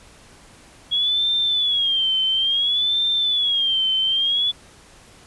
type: tone with vibrato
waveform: sine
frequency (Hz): 3322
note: G#7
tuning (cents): 0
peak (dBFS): -17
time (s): 0.91-4.52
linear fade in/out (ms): 20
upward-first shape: sine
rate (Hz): 0.58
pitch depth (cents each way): 130
effects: pink hiss -48 dBFS RMS until 5.26 s + resampled to 24000 Hz